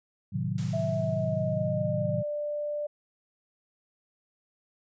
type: chord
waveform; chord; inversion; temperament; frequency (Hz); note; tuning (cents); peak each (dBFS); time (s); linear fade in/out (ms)
sine; A diminished seventh; none; equal; 110 / 130.81 / 155.56 / 185; A2 / C3 / Eb3 / Gb3; 0 / 0 / 0 / 0; -33; 0.32-2.23; 20
type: noise with exponential decay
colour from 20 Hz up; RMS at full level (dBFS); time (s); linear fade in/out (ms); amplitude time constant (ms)
white; -43; 0.58-1.96; 2; 300
type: tone with pitch glide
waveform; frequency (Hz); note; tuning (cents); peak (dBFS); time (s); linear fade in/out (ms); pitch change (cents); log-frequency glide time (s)
sine; 656 to 591.2; E5 to D5; -9 to +11; -29; 0.73-2.87; 10; -180; 0.86-2.27
effects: resampled to 16000 Hz